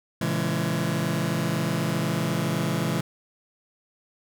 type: chord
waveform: sawtooth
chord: A# half-diminished seventh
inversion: none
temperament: just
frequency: 116.54 / 139.85 / 167.82 / 209.8 Hz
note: A#2 / C#3 / E3 / G#3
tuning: 0 / +16 / +31 / +18 cents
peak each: -28 / -25 / -23 / -26 dBFS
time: 0.21-3.01 s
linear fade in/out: 5 ms
effects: none